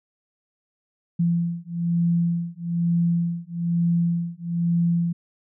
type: beating tone pair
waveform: sine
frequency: 170 / 171.1 Hz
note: F3 / F3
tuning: -46 / -35 cents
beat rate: 1.1 Hz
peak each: -23 dBFS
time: 1.19-5.13 s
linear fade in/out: 10 ms
effects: none